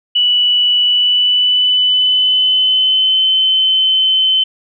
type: tone with pitch glide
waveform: sine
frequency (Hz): 2955 to 3063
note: F#7 to G7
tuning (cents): -3 to -41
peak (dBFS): -9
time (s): 0.15-4.44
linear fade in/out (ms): 10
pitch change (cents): +62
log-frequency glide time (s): 0.83-3.27
effects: none